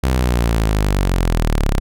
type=linear sweep; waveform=sawtooth; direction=down; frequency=65.9 to 32.53 Hz; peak=-10 dBFS; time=0.03-1.8 s; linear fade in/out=10 ms; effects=none